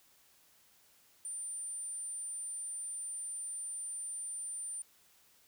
sine tone, 9160 Hz, D9, 44 cents flat, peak -36 dBFS, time 1.25-4.82 s, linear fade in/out 2 ms, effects tanh soft clip ceiling -37 dBFS + white hiss -66 dBFS RMS until 5.47 s

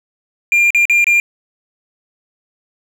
triangle tone with dropouts, 2396 Hz, D7, 34 cents sharp, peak -7 dBFS, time 0.52-1.2 s, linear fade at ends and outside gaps 1 ms, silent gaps 0.705-0.747 / 0.854-0.897 / 1.043-1.068 s, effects none

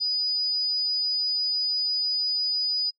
sine tone, 4953 Hz, D#8, 9 cents flat, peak -23 dBFS, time 0-2.91 s, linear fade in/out 20 ms, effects noise-tail reverb RT60 0.1 s tail -26 dB re dry

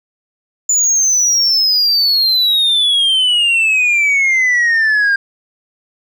sine exponential sweep, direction down, 7040 to 1595 Hz, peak -7 dBFS, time 0.69-5.16 s, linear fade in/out 5 ms, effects tanh soft clip ceiling -9 dBFS

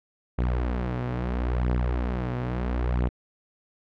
sawtooth beating tone pair, 61.1 / 61.85 Hz, B1 / B1, -18 / +3 cents, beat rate 0.75 Hz, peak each -22 / -25 dBFS, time 0.38-3.09 s, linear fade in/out 10 ms, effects low-pass 2000 Hz 12 dB/octave

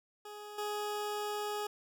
20% pulse tone with level steps, 417.2 Hz, G#4, 8 cents sharp, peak -40 / -30 dBFS, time 0.25-1.67 s, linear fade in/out 5 ms, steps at 0.58 s, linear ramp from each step 5 ms, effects none

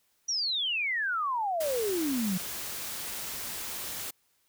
sine exponential sweep, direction down, 5920 to 174.61 Hz, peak -27 dBFS, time 0.28-2.38 s, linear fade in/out 10 ms
white noise, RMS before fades -37 dBFS, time 1.6-4.11 s, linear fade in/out 10 ms
effects white hiss -71 dBFS RMS until 4.48 s

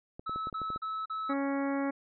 clicks, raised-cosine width 2 ms, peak -29 dBFS, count 8, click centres 0.195 / 0.295 / 0.36 / 0.471 / 0.528 / 0.617 / 0.703 / 0.761 s
triangle tone bursts, 1300 Hz, E6, 24 cents flat, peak -31 dBFS, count 4, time 0.26-1.337 s, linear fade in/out 10 ms, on 240 ms, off 39 ms
harmonic tone, 277.2 Hz, C#4, in tune, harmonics 1 / 2 / 3 / 4 / 5 / 6 / 7 / 8, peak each -30 / -36 / -40 / -42 / -44 / -46 / -47 / -48 dBFS, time 1.29-1.91 s, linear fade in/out 10 ms
effects resampled to 11025 Hz

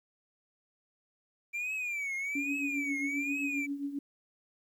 triangle tone with vibrato, 2349 Hz, D7, in tune, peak -31 dBFS, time 1.53-3.67 s, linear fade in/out 20 ms, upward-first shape triangle, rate 1.2 Hz, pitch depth 170 cents each way
sine tone with tremolo, 282.4 Hz, C#4, 32 cents sharp, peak -30 dBFS, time 2.35-3.99 s, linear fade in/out 5 ms, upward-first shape triangle, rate 7.5 Hz, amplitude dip 75%
effects 11-bit

